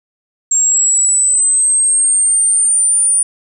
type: linear sweep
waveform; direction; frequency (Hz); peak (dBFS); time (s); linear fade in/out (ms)
sine; up; 7480 to 9397; -9; 0.51-3.23; 5
effects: none